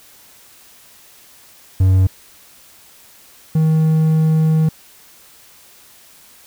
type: tone pair in turn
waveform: triangle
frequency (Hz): 94 / 158.09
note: F#2 / D#3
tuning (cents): +28 / +28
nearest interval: major sixth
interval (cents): 900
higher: second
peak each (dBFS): -7 / -9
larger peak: first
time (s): 1.8-2.07 / 3.55-4.69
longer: second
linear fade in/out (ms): 5
effects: white hiss -46 dBFS RMS until 6.46 s

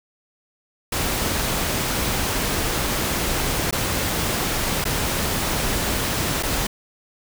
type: noise with dropouts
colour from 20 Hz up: pink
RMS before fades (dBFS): -23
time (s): 0.92-6.67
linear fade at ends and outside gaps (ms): 5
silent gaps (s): 3.71-3.725 / 4.842-4.852 / 6.427-6.432
effects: none

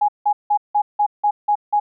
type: tone bursts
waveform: sine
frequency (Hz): 830.6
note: G#5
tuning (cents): 0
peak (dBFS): -13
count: 8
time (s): 0.01-1.8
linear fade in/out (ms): 10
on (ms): 75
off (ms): 170
effects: none

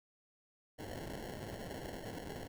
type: noise with sample-and-hold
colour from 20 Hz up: white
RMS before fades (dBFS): -45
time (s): 0.78-2.48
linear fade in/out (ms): 20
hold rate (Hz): 1225
effects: none

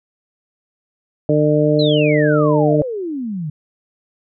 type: harmonic tone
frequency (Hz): 150.4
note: D3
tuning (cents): +42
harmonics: 1 / 2 / 3 / 4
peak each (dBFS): -17 / -17 / -17 / -17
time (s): 1.29-2.82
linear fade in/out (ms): 2
type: exponential sweep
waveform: sine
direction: down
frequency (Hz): 4186 to 144.2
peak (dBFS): -21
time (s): 1.79-3.5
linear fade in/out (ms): 5
effects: none

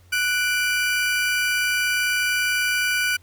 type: tone pair together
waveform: 35% pulse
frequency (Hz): 1479.8 / 2349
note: F#6 / D7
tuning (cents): 0 / 0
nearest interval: minor sixth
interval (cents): 800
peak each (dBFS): -20 / -22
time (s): 0.12-3.17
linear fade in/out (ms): 10
effects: added 89 Hz sine -50 dBFS peak until 3.22 s + pink hiss -59 dBFS RMS until 3.22 s

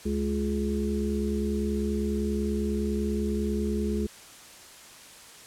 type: harmonic tone with a mistuned harmonic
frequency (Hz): 70.1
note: C#2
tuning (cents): +20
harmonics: 1 / 3 / 5 / 6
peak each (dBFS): -31 / -28 / -33 / -33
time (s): 0.05-4.07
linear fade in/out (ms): 10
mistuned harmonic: 1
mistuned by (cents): +42
effects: white hiss -48 dBFS RMS until 5.46 s + low-pass 10000 Hz 12 dB/octave

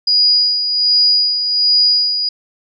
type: tone with tremolo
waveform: sine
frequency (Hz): 4901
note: D#8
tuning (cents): -27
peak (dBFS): -8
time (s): 0.07-2.29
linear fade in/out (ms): 5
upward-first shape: sine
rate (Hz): 1.3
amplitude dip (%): 55
effects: none

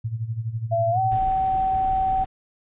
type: tone with tremolo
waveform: sine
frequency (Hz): 113.2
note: A2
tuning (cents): +50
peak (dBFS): -22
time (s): 0.04-1.19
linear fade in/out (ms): 10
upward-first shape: sine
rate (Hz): 12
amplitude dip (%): 75
type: tone with pitch glide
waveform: sine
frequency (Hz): 675 to 762.1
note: E5 to G5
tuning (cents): +41 to -49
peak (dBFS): -19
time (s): 0.71-2.25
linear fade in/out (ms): 20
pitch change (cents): +210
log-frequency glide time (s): 0.91-0.99
type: noise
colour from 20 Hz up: brown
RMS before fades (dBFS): -33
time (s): 1.11-2.26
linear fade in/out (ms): 10
effects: resampled to 8000 Hz

